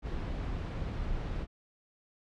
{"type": "noise", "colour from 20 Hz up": "brown", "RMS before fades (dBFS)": -35, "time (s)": [0.02, 1.47], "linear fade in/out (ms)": 50, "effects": ["low-pass 4000 Hz 12 dB/octave"]}